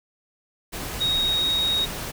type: tone in noise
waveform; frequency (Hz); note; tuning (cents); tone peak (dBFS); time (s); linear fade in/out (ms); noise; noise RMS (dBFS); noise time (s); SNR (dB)
sine; 3767; A#7; +17; -20; 1-1.86; 20; pink; -32; 0.72-2.12; +9
effects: none